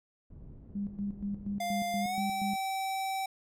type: low-pass noise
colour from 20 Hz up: pink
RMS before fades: -49 dBFS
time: 0.3-1.59 s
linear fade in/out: 5 ms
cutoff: 230 Hz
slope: 12 dB/octave
type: tone with tremolo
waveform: sine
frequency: 201.6 Hz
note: G3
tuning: 49 cents sharp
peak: -31 dBFS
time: 0.75-2.56 s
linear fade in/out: 5 ms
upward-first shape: square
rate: 4.2 Hz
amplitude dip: 75%
type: tone with pitch glide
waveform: square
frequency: 698.5 to 770.6 Hz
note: F5 to G5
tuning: 0 to -30 cents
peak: -32 dBFS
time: 1.6-3.26 s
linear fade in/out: 5 ms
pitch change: +170 cents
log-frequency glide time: 2-2.21 s
effects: none